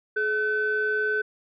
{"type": "tone pair together", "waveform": "sine", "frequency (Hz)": [426, 1518], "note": ["G#4", "F#6"], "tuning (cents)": [44, 44], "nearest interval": "octave + minor seventh", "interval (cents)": 2200, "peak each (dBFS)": [-26, -23], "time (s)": [0.16, 1.22], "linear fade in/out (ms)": 10, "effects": ["tanh soft clip ceiling -16 dBFS"]}